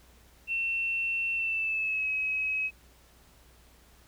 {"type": "tone with pitch glide", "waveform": "sine", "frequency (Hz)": [2700, 2553], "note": ["E7", "D#7"], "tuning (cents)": [41, 44], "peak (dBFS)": -27, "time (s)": [0.47, 2.71], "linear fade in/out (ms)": 50, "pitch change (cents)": -97, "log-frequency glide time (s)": [1.35, 2.09], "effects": ["added 60 Hz sine -59 dBFS peak until 4.07 s", "pink hiss -60 dBFS RMS until 4.07 s"]}